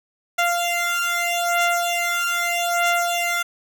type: beating tone pair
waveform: 15% pulse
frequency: 694 / 694.8 Hz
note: F5 / F5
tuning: -11 / -9 cents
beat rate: 0.8 Hz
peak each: -16 dBFS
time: 0.38-3.43 s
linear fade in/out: 10 ms
effects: none